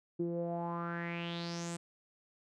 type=tone with low-pass filter sweep; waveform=sawtooth; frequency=170.5 Hz; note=F3; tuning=41 cents flat; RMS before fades=-38 dBFS; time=0.19-1.77 s; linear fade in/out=10 ms; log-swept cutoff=340 to 8500 Hz; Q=5.4; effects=none